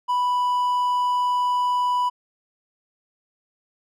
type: tone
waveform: triangle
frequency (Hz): 987.8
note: B5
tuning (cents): 0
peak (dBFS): -17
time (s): 0.08-2.1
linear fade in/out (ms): 20
effects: none